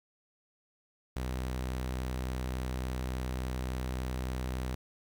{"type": "tone", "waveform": "sawtooth", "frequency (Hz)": 63.5, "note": "B1", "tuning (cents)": 49, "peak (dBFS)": -29, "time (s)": [1.16, 4.75], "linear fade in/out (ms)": 5, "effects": ["10-bit"]}